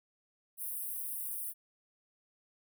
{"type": "high-pass noise", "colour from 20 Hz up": "white", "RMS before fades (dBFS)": -39, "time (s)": [0.57, 1.54], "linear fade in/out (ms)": 50, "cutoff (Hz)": 9000, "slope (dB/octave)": 96, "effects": []}